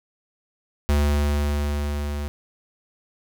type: tone with level ramp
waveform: square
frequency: 72.9 Hz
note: D2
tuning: 12 cents flat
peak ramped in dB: -17 to -27 dBFS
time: 0.89-2.28 s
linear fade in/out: 0 ms
effects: none